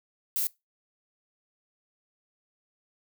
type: noise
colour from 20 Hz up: violet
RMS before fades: -28 dBFS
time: 0.36-0.47 s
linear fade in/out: 0 ms
effects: noise-tail reverb RT60 0.2 s tail -21 dB re dry